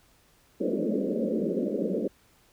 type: band-pass noise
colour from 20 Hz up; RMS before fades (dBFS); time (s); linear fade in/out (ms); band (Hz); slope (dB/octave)
pink; -28; 0.6-2.08; 10; 180 to 580; 96
effects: pink hiss -62 dBFS RMS until 2.52 s